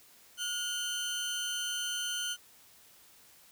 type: tone pair together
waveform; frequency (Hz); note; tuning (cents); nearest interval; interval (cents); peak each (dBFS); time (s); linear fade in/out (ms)
25% pulse; 1436 / 3072; F6 / G7; +48 / -36; octave + minor second; 1316; -34 / -31; 0.37-2.37; 50
effects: white hiss -59 dBFS RMS until 3.51 s